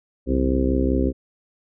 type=harmonic tone with a mistuned harmonic; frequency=65.3 Hz; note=C2; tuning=3 cents flat; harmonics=1 / 2 / 3 / 4 / 5 / 6 / 7 / 8; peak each=-22 / -32 / -29 / -22 / -27 / -26 / -33 / -29 dBFS; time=0.26-1.13 s; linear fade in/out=50 ms; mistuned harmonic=2; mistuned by=+100 cents; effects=none